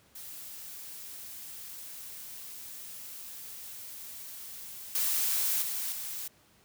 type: noise with level steps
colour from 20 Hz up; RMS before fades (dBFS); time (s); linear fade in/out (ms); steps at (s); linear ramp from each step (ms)
blue; -44 / -29 / -34 / -38; 0.15-6.28; 5; 4.95 / 5.62 / 5.92; 2
effects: pink hiss -63 dBFS RMS until 6.64 s + high-pass 60 Hz 12 dB/octave